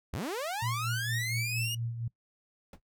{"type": "linear sweep", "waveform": "sawtooth", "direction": "up", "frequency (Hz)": [51.5, 2900], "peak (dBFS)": -29, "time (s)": [0.13, 1.75], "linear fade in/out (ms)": 5}
{"type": "tone with tremolo", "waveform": "sine", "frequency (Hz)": 116.54, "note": "A#2", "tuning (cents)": 0, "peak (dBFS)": -30, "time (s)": [0.62, 2.08], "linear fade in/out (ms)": 5, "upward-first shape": "sine", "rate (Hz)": 4.3, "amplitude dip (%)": 55}
{"type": "noise with exponential decay", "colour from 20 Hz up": "brown", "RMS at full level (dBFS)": -35, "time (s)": [2.73, 2.8], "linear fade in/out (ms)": 2, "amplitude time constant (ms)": 15}
{"effects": ["noise-tail reverb RT60 0.1 s tail -22 dB re dry"]}